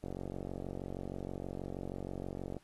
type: click train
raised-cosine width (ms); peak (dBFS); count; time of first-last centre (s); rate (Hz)
2; -27; 118; 0.04-2.567; 46.3
effects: pink hiss -69 dBFS RMS until 2.63 s + AAC 32 kbps